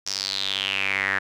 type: tone with band-pass filter sweep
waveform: sawtooth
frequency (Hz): 97.5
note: G2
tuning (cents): -9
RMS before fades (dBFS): -26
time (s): 0.06-1.19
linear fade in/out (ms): 10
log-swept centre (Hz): 5600 to 1700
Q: 6.2
effects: none